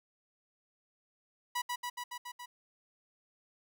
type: tone with echo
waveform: sawtooth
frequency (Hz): 977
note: B5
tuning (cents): -19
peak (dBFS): -28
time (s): 1.55-1.62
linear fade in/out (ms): 10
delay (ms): 140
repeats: 6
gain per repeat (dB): -2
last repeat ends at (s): 2.46
effects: none